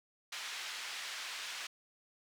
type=band-pass noise; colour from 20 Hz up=pink; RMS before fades=-43 dBFS; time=0.32-1.67 s; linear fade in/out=5 ms; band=1700 to 5500 Hz; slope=12 dB/octave; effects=none